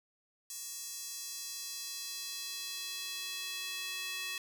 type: tone with high-pass filter sweep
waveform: square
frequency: 372.6 Hz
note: F#4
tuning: 12 cents sharp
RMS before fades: -41 dBFS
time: 0.5-4.38 s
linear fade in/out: 2 ms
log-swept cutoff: 6600 to 2600 Hz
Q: 1.5
effects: 11-bit